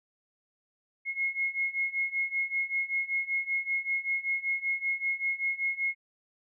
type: beating tone pair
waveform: sine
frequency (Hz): 2161 / 2166.2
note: C#7 / C#7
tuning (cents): -45 / -40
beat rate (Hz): 5.2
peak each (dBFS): -32 / -30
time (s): 1.05-5.95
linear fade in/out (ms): 50
effects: none